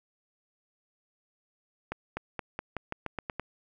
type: accelerating click train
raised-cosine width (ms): 0.5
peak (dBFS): -18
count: 10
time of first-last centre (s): 1.92-3.396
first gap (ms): 250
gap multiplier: 0.89
effects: none